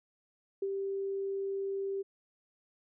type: tone with ADSR envelope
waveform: sine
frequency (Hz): 392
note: G4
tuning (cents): 0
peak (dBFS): -29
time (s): 0.62-2.03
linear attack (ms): 5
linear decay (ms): 48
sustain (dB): -3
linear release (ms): 21
effects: none